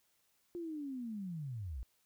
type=linear sweep; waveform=sine; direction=down; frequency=352.9 to 52.5 Hz; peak=-39 dBFS; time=0.55-1.83 s; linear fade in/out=0 ms; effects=white hiss -75 dBFS RMS until 2.05 s